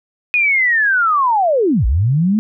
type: linear two-way sweep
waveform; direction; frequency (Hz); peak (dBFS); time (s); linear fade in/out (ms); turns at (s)
sine; down then up; 2492 to 50.4 to 223.1; -11; 0.34-2.39; 0; 1.86
effects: none